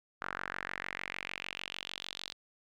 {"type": "tone with band-pass filter sweep", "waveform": "sawtooth", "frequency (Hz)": 46.64, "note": "F#1", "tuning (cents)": 15, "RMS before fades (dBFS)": -42, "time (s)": [0.21, 2.33], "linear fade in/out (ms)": 10, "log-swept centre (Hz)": [1400, 4000], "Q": 3.3, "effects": []}